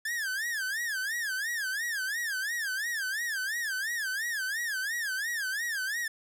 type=tone with vibrato; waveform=45% pulse; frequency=1700 Hz; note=G#6; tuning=40 cents sharp; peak=-30 dBFS; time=0.05-6.08 s; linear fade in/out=5 ms; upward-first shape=sine; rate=2.9 Hz; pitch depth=210 cents each way; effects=11-bit